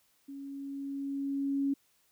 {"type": "tone with level ramp", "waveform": "sine", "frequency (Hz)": 277.2, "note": "C#4", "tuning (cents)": 0, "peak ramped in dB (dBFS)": [-41, -26], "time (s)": [0.28, 1.74], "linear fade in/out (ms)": 10, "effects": ["white hiss -70 dBFS RMS until 2.11 s"]}